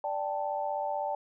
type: chord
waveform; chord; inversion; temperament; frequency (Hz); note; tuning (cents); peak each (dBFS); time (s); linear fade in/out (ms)
sine; D suspended fourth; none; equal; 587.3 / 784 / 880; D5 / G5 / A5; 0 / 0 / 0; -34; 0.04-1.15; 2
effects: none